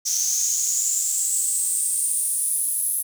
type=noise with high-pass filter sweep; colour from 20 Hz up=pink; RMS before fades=-23 dBFS; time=0.05-3.03 s; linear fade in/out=20 ms; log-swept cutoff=6000 to 11000 Hz; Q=9.3; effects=none